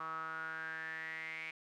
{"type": "tone with band-pass filter sweep", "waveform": "sawtooth", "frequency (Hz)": 160.2, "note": "E3", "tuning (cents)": -49, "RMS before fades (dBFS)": -43, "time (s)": [0, 1.51], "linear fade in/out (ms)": 5, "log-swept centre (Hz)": [1200, 2300], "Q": 9.8, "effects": []}